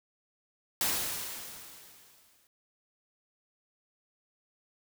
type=noise with exponential decay; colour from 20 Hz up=white; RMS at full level=-28 dBFS; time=0.81-2.47 s; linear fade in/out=1 ms; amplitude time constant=360 ms; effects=none